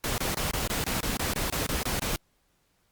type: noise bursts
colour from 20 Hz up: pink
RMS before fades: -29 dBFS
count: 13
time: 0.04-2.16 s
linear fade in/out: 0 ms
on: 140 ms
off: 25 ms
effects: pink hiss -70 dBFS RMS until 2.91 s + Opus 48 kbps